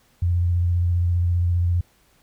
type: tone with vibrato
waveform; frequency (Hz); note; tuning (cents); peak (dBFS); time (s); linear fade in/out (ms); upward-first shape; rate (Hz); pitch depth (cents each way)
sine; 87.31; F2; 0; -17; 0.22-1.81; 5; square; 15; 19
effects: pink hiss -60 dBFS RMS until 2.22 s